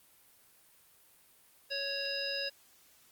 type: harmonic tone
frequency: 555 Hz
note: C#5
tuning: 2 cents sharp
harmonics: 1 / 3 / 5 / 7 / 9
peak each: -40 / -41 / -40 / -43 / -37 dBFS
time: 1.7-2.5 s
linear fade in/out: 20 ms
effects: white hiss -63 dBFS RMS until 3.11 s + Opus 32 kbps